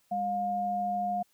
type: tone pair together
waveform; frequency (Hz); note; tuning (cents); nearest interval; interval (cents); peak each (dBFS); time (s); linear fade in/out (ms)
sine; 202.2 / 711; G#3 / F5; -46 / +31; octave + minor seventh; 2177; -37 / -28; 0.11-1.23; 10
effects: white hiss -69 dBFS RMS until 1.33 s